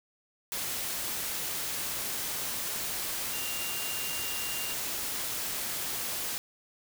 sine tone in noise, 2794 Hz, F7, in tune, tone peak -39 dBFS, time 3.33-4.73 s, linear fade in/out 0 ms, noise white, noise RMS -34 dBFS, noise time 0.52-6.38 s, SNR -8 dB, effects none

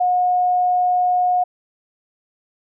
sine tone, 723 Hz, F#5, 40 cents flat, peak -14 dBFS, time 0-1.44 s, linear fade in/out 10 ms, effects none

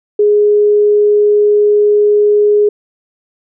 sine tone, 416 Hz, G#4, 3 cents sharp, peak -6 dBFS, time 0.19-2.69 s, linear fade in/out 5 ms, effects none

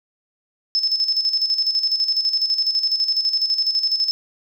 sine tone with tremolo, 5240 Hz, E8, 11 cents flat, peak -15 dBFS, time 0.75-4.11 s, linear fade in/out 0 ms, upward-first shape square, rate 12 Hz, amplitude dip 60%, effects none

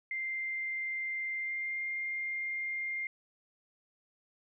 sine tone with pitch glide, 2093 to 2111 Hz, C7 to C7, 0 to +15 cents, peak -33 dBFS, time 0.11-3.07 s, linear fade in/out 2 ms, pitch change +15 cents, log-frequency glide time 1.36-1.81 s, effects none

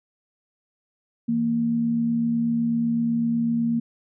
sine tone pair together, 164.81 / 232.8 Hz, E3 / A#3, 0 / -2 cents, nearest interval tritone, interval 598 cents, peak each -31 / -20 dBFS, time 1.28-3.8 s, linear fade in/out 10 ms, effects none

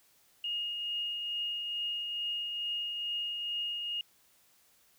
sine tone with tremolo, 2855 Hz, F7, 37 cents sharp, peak -31 dBFS, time 0.44-4.01 s, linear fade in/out 2 ms, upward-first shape triangle, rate 2.3 Hz, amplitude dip 35%, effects white hiss -66 dBFS RMS until 4.98 s

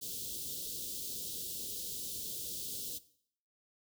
white band-stop noise, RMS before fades -41 dBFS, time 0.01-2.99 s, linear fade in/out 20 ms, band 520 to 3200 Hz, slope 48 dB/octave, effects noise-tail reverb RT60 0.6 s tail -17 dB re dry

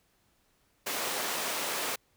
pink high-pass noise, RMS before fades -33 dBFS, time 0.86-1.96 s, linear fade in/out 10 ms, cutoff 440 Hz, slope 12 dB/octave, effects pink hiss -70 dBFS RMS until 2.16 s

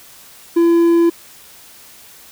triangle tone, 338 Hz, E4, 43 cents sharp, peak -7 dBFS, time 0.56-1.1 s, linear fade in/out 10 ms, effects white hiss -42 dBFS RMS until 2.31 s

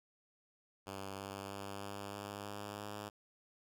5% pulse tone with pitch steps, 97.6 / 98.56 / 99.54 / 100.52 / 101.51 / 102.51 / 103.52 Hz, G2 / G2 / G2 / G2 / G#2 / G#2 / G#2, -7 / +10 / +27 / +44 / -39 / -22 / -5 cents, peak -32 dBFS, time 0.86-3.1 s, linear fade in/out 20 ms, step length 320 ms, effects none

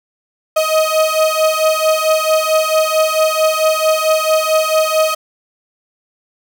35% pulse beating tone pair, 627 / 631.5 Hz, D#5 / D#5, +13 / +26 cents, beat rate 4.5 Hz, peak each -13 dBFS, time 0.56-5.15 s, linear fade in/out 10 ms, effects none

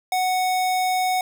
square tone, 740 Hz, F#5, in tune, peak -20 dBFS, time 0.12-1.21 s, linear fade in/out 2 ms, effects none

